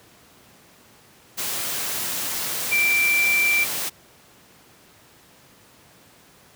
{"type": "tone in noise", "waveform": "sine", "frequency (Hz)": 2349, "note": "D7", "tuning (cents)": 0, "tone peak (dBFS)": -17, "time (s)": [2.71, 3.65], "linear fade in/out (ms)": 20, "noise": "white", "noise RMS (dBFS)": -27, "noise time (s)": [1.37, 3.9], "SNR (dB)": 7, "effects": ["pink hiss -52 dBFS RMS until 6.55 s", "high-pass 100 Hz 12 dB/octave"]}